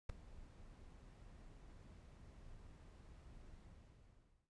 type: noise with ADSR envelope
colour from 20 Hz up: brown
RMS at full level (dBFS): -37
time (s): 0.09-4.5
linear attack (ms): 8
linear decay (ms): 3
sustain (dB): -22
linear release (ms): 980
effects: noise-tail reverb RT60 0.1 s tail -17 dB re dry + resampled to 22050 Hz